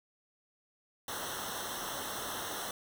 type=noise with comb filter; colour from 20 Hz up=pink; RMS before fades=-39 dBFS; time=1.08-2.71 s; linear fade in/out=2 ms; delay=0.42 ms; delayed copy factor=-0.9; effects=none